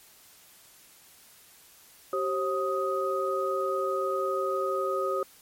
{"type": "tone cluster", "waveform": "sine", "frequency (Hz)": [384.9, 537, 1251], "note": ["G4", "C5", "D#6"], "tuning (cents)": [-32, 45, 9], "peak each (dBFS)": -30, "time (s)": [2.13, 5.23], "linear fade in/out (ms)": 2, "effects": ["white hiss -55 dBFS RMS until 5.41 s", "MP3 64 kbps"]}